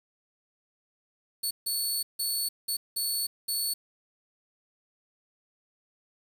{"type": "tone bursts at uneven times", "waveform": "15% pulse", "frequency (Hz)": 4435, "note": "C#8", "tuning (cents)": 0, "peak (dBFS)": -21, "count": 6, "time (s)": [[1.43, 1.51], [1.66, 2.03], [2.19, 2.49], [2.68, 2.77], [2.96, 3.27], [3.48, 3.74]], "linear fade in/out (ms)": 10, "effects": ["8-bit"]}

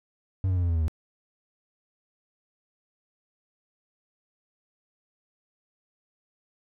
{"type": "tone with pitch steps", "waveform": "triangle", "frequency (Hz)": [94.9, 91.93, 89.06, 86.27, 83.58, 80.96, 78.43], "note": ["F#2", "F#2", "F2", "F2", "E2", "E2", "D#2"], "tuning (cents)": [44, -11, 34, -21, 24, -31, 14], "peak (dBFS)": -20, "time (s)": [0.44, 0.881], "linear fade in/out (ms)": 0, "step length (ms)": 63, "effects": []}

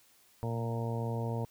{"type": "harmonic tone with a mistuned harmonic", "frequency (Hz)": 115.6, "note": "A#2", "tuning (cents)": -14, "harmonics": [1, 2, 3, 4, 5, 6, 7, 8], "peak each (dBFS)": [-33, -40, -46, -40, -44, -46, -49, -44], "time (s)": [0.43, 1.45], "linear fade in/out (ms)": 0, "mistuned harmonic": 1, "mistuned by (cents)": 31, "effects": ["white hiss -64 dBFS RMS until 1.5 s"]}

